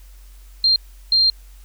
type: tone bursts at uneven times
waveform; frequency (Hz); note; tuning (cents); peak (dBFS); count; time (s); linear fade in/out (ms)
sine; 4186; C8; 0; -12; 2; 0.64-0.76 / 1.12-1.3; 2
effects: added 46 Hz sine -40 dBFS peak until 1.64 s + white hiss -54 dBFS RMS until 1.64 s